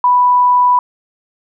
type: tone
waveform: sine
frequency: 988 Hz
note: B5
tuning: in tune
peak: -7 dBFS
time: 0.04-0.79 s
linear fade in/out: 2 ms
effects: none